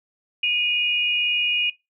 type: tone pair together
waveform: sine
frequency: 2469 / 2869 Hz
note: D#7 / F7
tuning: -14 / +46 cents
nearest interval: minor third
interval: 260 cents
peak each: -20 / -22 dBFS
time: 0.43-1.7 s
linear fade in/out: 5 ms
effects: noise-tail reverb RT60 0.2 s tail -20 dB re dry